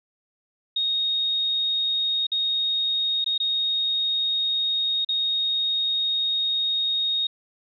sine tone with dropouts, 3729 Hz, A#7, in tune, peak -21 dBFS, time 0.76-7.27 s, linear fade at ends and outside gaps 5 ms, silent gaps 2.268-2.317 / 3.244-3.261 / 3.379-3.4 / 5.048-5.088 s, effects none

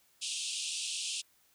pink band-pass noise, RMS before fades -37 dBFS, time 0.21-1.22 s, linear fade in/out 20 ms, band 2600 to 9700 Hz, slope 96 dB/octave, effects white hiss -68 dBFS RMS until 1.54 s

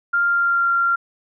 sine tone with pitch glide, 1396.9 to 1381.7 Hz, F6 to F6, 0 to -19 cents, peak -15 dBFS, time 0.13-0.96 s, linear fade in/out 10 ms, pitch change -19 cents, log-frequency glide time 0.25-0.69 s, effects none

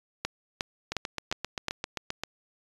two click trains, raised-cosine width 0.2 ms, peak -11 / -14 dBFS, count 5 / 11, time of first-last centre 0.25-1.684 / 0.92-2.236 s, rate 2.79 / 7.6 Hz, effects resampled to 24000 Hz

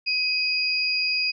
sine tone pair together, 2518 / 4867 Hz, D#7 / D#8, +20 / -39 cents, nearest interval major seventh, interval 1141 cents, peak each -24 / -24 dBFS, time 0.06-1.32 s, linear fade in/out 20 ms, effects none

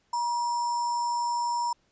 sine tone with sample-and-hold, 956 Hz, A#5, 43 cents sharp, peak -25 dBFS, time 0.13-1.73 s, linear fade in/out 5 ms, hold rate 6300 Hz, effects pink hiss -69 dBFS RMS until 1.91 s + resampled to 16000 Hz

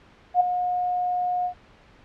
sine tone with ADSR envelope, 720 Hz, F#5, 47 cents flat, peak -12 dBFS, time 0.34-1.54 s, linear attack 64 ms, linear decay 9 ms, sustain -10 dB, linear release 87 ms, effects pink hiss -53 dBFS RMS until 2.04 s + low-pass 3000 Hz 12 dB/octave

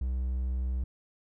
triangle tone, 63.4 Hz, B1, 46 cents sharp, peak -26 dBFS, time 0.01-0.84 s, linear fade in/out 5 ms, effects none

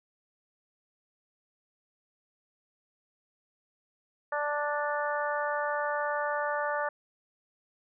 harmonic tone, 293.7 Hz, D4, in tune, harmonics 2 / 3 / 4 / 5 / 6, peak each -32 / -34 / -35 / -36 / -37 dBFS, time 4.32-6.89 s, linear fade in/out 5 ms, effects none

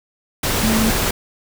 sine tone in noise, 221.8 Hz, A3, 14 cents sharp, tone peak -17 dBFS, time 0.63-0.9 s, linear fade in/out 5 ms, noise pink, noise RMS -19 dBFS, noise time 0.43-1.11 s, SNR -1 dB, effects none

